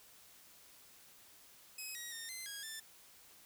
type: tone with pitch steps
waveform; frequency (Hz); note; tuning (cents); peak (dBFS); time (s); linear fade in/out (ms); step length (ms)
10% pulse; 2545 / 1899 / 1833 / 2064 / 1644 / 1772; D#7 / A#6 / A#6 / C7 / G#6 / A6; +39 / +32 / -30 / -24 / -18 / +12; -35; 1.78-2.8; 5; 170
effects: white hiss -61 dBFS RMS until 3.45 s